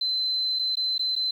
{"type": "tone with dropouts", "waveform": "sine", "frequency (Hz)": 4062, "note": "B7", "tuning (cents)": 48, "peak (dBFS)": -23, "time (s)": [0.01, 1.31], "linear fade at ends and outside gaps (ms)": 5, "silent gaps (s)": [[0.59, 0.593], [0.755, 0.769], [0.981, 0.993], [1.155, 1.162]], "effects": ["9-bit"]}